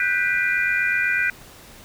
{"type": "chord", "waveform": "sine", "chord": "G major seventh", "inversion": "third", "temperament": "equal with one note detuned", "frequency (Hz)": [1480, 1568, 1975.5, 2407], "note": ["F#6", "G6", "B6", "D7"], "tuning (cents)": [0, 0, 0, 42], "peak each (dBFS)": -24, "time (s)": [0, 1.3], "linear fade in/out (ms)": 2, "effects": ["pink hiss -45 dBFS RMS until 1.84 s"]}